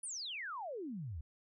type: exponential sweep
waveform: sine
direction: down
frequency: 10110 to 69.2 Hz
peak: -40 dBFS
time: 0.03-1.21 s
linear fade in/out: 5 ms
effects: none